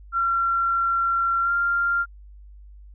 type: tone with pitch glide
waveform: sine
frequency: 1367 to 1391.7 Hz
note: F6 to F6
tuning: -37 to -6 cents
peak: -19 dBFS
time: 0.12-2.06 s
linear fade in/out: 50 ms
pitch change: +31 cents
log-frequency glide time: 1.42-1.52 s
effects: added 50 Hz sine -42 dBFS peak until 2.94 s